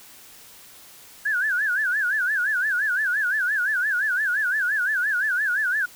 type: tone with vibrato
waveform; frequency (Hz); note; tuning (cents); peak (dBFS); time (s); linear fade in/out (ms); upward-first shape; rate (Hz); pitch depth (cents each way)
sine; 1587; G6; +21; -20; 1.25-5.86; 10; sine; 5.8; 180
effects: white hiss -47 dBFS RMS until 5.95 s